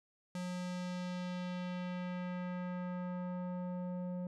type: tone with low-pass filter sweep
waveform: square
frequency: 180 Hz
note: F#3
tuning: 47 cents flat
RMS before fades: -40 dBFS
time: 0.35-4.27 s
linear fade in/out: 2 ms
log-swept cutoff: 8500 to 570 Hz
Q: 1.1
effects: none